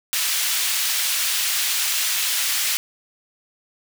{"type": "high-pass noise", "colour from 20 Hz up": "pink", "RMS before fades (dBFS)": -22, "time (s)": [0.13, 2.77], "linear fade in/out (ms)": 0, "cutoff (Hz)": 2500, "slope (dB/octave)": 12, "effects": []}